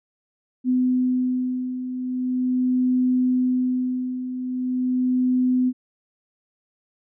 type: beating tone pair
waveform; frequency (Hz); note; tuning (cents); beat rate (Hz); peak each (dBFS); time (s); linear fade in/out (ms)
sine; 252.7 / 253.11; B3 / B3; +40 / +43; 0.41; -26 / -20; 0.64-5.73; 50
effects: none